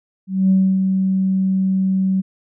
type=tone with ADSR envelope; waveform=sine; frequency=190 Hz; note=F#3; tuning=46 cents sharp; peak=-9 dBFS; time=0.27-2.22 s; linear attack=230 ms; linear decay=280 ms; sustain=-5 dB; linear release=23 ms; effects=tanh soft clip ceiling -6 dBFS